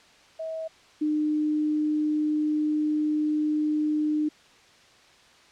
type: tone pair in turn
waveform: sine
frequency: 643 / 303.5 Hz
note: E5 / D#4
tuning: -43 / -43 cents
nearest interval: octave + minor second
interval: 1300 cents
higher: first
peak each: -30 / -22 dBFS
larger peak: second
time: 0.39-0.68 / 1.01-4.29 s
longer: second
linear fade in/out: 10 ms
effects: white hiss -55 dBFS RMS until 5.51 s + low-pass 5000 Hz 12 dB/octave